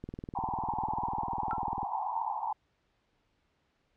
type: click train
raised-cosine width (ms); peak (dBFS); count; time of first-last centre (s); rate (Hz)
3; -27; 37; 0.04-1.831; 20.1
type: band-pass noise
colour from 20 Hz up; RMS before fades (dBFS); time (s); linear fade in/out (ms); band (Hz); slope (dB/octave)
white; -34; 0.35-2.53; 5; 760 to 980; 96
type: tone with exponential decay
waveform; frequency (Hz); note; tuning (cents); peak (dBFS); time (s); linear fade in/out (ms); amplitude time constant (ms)
sine; 1344; E6; +33; -29; 1.51-1.61; 0; 21
effects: pink hiss -74 dBFS RMS until 3.96 s + low-pass 4000 Hz 12 dB/octave